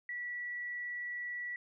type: tone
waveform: sine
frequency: 1947 Hz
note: B6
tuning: 25 cents flat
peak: -37 dBFS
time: 0.09-1.56 s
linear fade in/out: 2 ms
effects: none